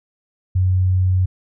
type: tone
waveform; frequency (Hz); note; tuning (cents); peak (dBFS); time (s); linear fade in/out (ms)
sine; 92.5; F#2; 0; -13; 0.55-1.26; 10
effects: none